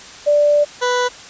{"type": "tone pair in turn", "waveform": ["sine", "20% pulse"], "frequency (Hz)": [587.3, 493.9], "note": ["D5", "B4"], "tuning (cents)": [0, 0], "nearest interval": "minor third", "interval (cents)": 300, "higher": "first", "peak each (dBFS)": -10, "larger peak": "neither", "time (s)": [[0.26, 0.65], [0.81, 1.09]], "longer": "first", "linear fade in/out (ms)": 20, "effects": ["white hiss -37 dBFS RMS until 1.29 s", "resampled to 16000 Hz"]}